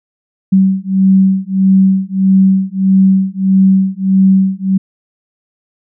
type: beating tone pair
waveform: sine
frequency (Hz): 190.5 / 192.1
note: G3 / G3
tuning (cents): -49 / -35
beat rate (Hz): 1.6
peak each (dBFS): -10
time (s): 0.52-4.78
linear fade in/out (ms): 10
effects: none